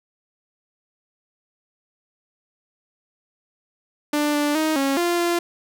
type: tone with pitch steps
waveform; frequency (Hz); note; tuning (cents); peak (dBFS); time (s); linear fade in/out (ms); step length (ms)
sawtooth; 295.8 / 293.3 / 313.3 / 274.1 / 346.9 / 344.9; D4 / D4 / D#4 / C#4 / F4 / F4; +13 / -2 / +12 / -19 / -12 / -22; -15; 4.13-5.39; 5; 210
effects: none